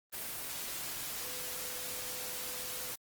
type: tone in noise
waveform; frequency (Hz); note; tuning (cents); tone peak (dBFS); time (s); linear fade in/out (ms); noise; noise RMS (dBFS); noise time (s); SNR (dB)
sine; 500; B4; +21; -51; 1.22-2.92; 20; white; -40; 0.12-2.96; -14
effects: Opus 24 kbps